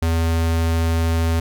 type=tone; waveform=square; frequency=82.41 Hz; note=E2; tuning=in tune; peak=-17 dBFS; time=0.02-1.4 s; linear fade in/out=5 ms; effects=none